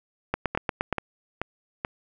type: two click trains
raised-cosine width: 0.5 ms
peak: -12 / -9 dBFS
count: 4 / 6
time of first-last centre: 0.55-1.849 / 0.34-0.927 s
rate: 2.31 / 8.52 Hz
effects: none